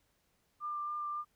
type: tone with vibrato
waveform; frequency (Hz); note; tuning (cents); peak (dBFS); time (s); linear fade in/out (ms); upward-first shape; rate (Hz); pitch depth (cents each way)
sine; 1193; D6; +27; -35; 0.6-1.25; 50; sine; 3.6; 12
effects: pink hiss -75 dBFS RMS until 1.35 s